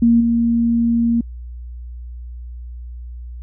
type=tone with level steps; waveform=sine; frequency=233.1 Hz; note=A#3; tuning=in tune; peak=-9 / -13 dBFS; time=0.02-1.21 s; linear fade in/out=5 ms; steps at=0.2 s; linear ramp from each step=10 ms; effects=added 60 Hz sine -29 dBFS peak until 3.42 s